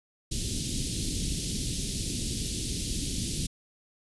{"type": "band-stop noise", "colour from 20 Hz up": "pink", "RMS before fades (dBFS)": -31, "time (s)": [0.31, 3.47], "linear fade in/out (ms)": 10, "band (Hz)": [320, 3400], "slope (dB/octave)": 24, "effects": ["resampled to 24000 Hz"]}